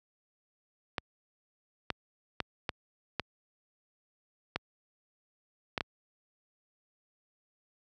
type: clicks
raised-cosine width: 0.3 ms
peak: -14 dBFS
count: 8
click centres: 0.982 / 1.903 / 2.403 / 2.692 / 3.197 / 4.56 / 5.778 / 5.808 s
effects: high-pass 60 Hz 12 dB/octave